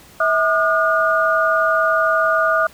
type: tone cluster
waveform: sine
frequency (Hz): 646 / 1211 / 1442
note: E5 / D#6 / F#6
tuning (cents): -35 / -47 / -45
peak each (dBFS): -18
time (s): 0.2-2.67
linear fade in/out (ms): 5
effects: pink hiss -45 dBFS RMS until 2.73 s + high-pass 60 Hz 12 dB/octave